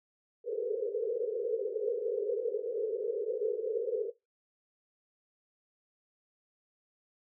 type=band-pass noise; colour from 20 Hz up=pink; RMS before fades=-33 dBFS; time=0.44-4.12 s; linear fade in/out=50 ms; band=420 to 490 Hz; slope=96 dB/octave; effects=noise-tail reverb RT60 0.2 s tail -18 dB re dry